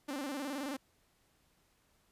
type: tone with vibrato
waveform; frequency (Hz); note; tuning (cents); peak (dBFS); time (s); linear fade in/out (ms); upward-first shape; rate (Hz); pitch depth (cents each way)
sawtooth; 278.5; C#4; +8; -33; 0.08-0.77; 10; square; 19; 96
effects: pink hiss -72 dBFS RMS until 2.11 s + resampled to 32000 Hz